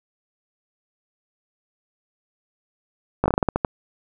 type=slowing click train; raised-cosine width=1 ms; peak=-4 dBFS; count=10; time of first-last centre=3.24-3.648 s; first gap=18 ms; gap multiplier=1.22; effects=none